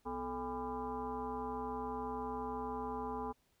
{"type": "tone with frequency modulation", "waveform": "sine", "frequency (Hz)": 625, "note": "D#5", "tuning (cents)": 8, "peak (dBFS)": -37, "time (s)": [0.05, 3.33], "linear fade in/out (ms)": 20, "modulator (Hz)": 188, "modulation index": 2.5, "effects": ["pink hiss -75 dBFS RMS until 3.6 s"]}